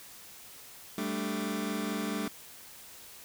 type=chord; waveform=sawtooth; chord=G suspended second; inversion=none; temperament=just; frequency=196 / 220.5 / 294 Hz; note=G3 / A3 / D4; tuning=0 / +4 / +2 cents; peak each=-32 / -31 / -32 dBFS; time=0.98-2.28 s; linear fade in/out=2 ms; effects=white hiss -50 dBFS RMS until 3.24 s